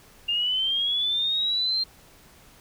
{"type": "linear sweep", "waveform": "sine", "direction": "up", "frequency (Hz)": [2794, 4186], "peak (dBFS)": -22, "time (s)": [0.28, 1.84], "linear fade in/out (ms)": 10, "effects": ["pink hiss -53 dBFS RMS until 2.6 s"]}